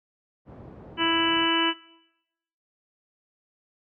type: low-pass noise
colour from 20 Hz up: pink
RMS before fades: -43 dBFS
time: 0.45-1.49 s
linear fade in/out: 50 ms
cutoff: 670 Hz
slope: 12 dB/octave
type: harmonic tone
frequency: 330.5 Hz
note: E4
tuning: 5 cents sharp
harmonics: 1 / 2 / 3 / 4 / 5 / 6 / 7 / 8 / 9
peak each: -26 / -38 / -28 / -32 / -30 / -36 / -33 / -34 / -26 dBFS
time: 0.97-1.74 s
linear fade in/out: 50 ms
effects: noise-tail reverb RT60 0.9 s tail -21 dB re dry + high-pass 80 Hz 12 dB/octave